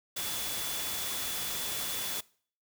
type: tone in noise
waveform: sine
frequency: 3445 Hz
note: A7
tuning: 37 cents flat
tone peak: -41 dBFS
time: 0.16-2.21 s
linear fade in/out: 10 ms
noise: white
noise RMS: -35 dBFS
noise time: 0.16-2.21 s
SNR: -9 dB
effects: noise-tail reverb RT60 0.5 s tail -23 dB re dry

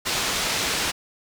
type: low-pass noise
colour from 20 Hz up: white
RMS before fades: -25 dBFS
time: 0.05-0.92 s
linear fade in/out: 20 ms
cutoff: 5600 Hz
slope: 12 dB/octave
effects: none

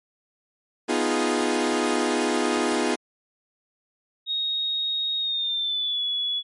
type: chord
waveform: sawtooth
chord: F half-diminished seventh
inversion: second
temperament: equal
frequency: 246.9 / 311.1 / 349.2 / 415.3 Hz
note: Cb4 / Eb4 / F4 / Ab4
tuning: 0 / 0 / 0 / 0 cents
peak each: -23 dBFS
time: 0.88-2.96 s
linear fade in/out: 20 ms
type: tone with pitch glide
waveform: sine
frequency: 3746 to 3396 Hz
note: A#7 to G#7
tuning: +8 to +38 cents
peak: -23 dBFS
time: 4.26-6.43 s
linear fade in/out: 50 ms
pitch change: -170 cents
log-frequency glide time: 5.18-6.03 s
effects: MP3 48 kbps

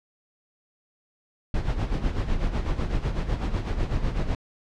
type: noise with tremolo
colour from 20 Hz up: brown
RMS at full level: -23 dBFS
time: 1.54-4.35 s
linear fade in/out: 2 ms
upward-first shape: sine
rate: 8 Hz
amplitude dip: 65%
effects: low-pass 5000 Hz 12 dB/octave

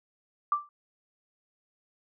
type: tone with exponential decay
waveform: sine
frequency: 1174.7 Hz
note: D6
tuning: in tune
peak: -19 dBFS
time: 0.52-0.69 s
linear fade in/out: 2 ms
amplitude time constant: 36 ms
effects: none

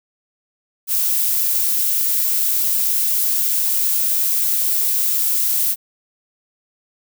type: noise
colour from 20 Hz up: violet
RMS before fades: -18 dBFS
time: 0.87-5.76 s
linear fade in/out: 50 ms
effects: none

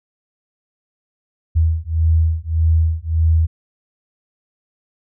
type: beating tone pair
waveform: sine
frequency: 80.1 / 81.8 Hz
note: E2 / E2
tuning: -49 / -13 cents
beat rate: 1.7 Hz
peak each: -16 dBFS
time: 1.55-3.47 s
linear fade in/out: 20 ms
effects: none

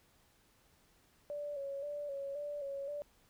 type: tone with vibrato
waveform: sine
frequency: 569 Hz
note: C#5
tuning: 45 cents sharp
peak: -38 dBFS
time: 1.3-3.02 s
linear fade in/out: 0 ms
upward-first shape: square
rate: 1.9 Hz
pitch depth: 45 cents each way
effects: pink hiss -69 dBFS RMS until 3.29 s

